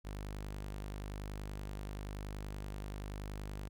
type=tone; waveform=sawtooth; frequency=50.5 Hz; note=G#1; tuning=48 cents flat; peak=-37 dBFS; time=0.04-3.69 s; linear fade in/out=20 ms; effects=none